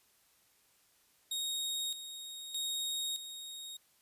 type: tone with tremolo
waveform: sawtooth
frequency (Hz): 3747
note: A#7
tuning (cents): +8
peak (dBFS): -31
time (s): 1.31-3.77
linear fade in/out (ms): 5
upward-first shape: square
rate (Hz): 0.81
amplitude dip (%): 65
effects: white hiss -69 dBFS RMS until 4.01 s + resampled to 32000 Hz